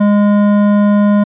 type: tone with hard clipping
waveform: sine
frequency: 205.6 Hz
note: G#3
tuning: 17 cents flat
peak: -9 dBFS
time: 0-1.24 s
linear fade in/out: 10 ms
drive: 12 dB
effects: resampled to 8000 Hz